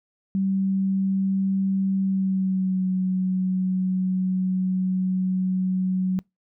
sine tone with pitch glide, 192.8 to 185.91 Hz, G3 to F#3, -28 to +9 cents, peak -20 dBFS, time 0.35-6.19 s, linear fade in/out 0 ms, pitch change -63 cents, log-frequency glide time 2.02-2.87 s, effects noise-tail reverb RT60 0.2 s tail -26 dB re dry

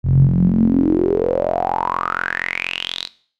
sawtooth tone with band-pass filter sweep, 44.19 Hz, F1, 21 cents sharp, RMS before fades -17 dBFS, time 0.03-3.09 s, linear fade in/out 50 ms, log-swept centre 110 to 4200 Hz, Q 9.7, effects noise-tail reverb RT60 0.5 s tail -19 dB re dry

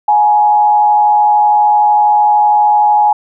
sine tone with frequency modulation, 838 Hz, G#5, 15 cents sharp, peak -6 dBFS, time 0.08-3.13 s, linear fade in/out 5 ms, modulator 111 Hz, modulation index 0.44, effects none

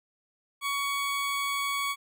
20% pulse tone, 1122 Hz, C#6, 21 cents sharp, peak -23 dBFS, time 0.61-1.96 s, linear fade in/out 50 ms, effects none

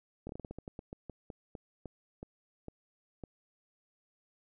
slowing click train, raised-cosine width 2 ms, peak -29 dBFS, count 18, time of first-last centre 0.27-3.237 s, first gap 23 ms, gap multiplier 1.22, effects none

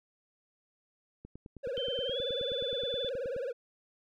click train, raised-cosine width 3 ms, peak -33 dBFS, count 21, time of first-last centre 1.25-3.364 s, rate 9.46 Hz
triangle tone with vibrato, 513 Hz, C5, 34 cents flat, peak -31 dBFS, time 1.63-3.53 s, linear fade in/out 20 ms, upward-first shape triangle, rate 19 Hz, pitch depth 200 cents each way
sine tone with pitch glide, 3107 to 3487 Hz, G7 to A7, -16 to -16 cents, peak -35 dBFS, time 1.77-3.09 s, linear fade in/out 0 ms, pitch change +200 cents, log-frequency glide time 2.06-2.2 s
effects none

